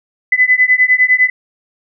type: beating tone pair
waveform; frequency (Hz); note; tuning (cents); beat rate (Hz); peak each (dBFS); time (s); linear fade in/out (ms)
sine; 2003 / 2012.9; B6 / B6; +24 / +32; 9.9; -11; 0.32-1.3; 5
effects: none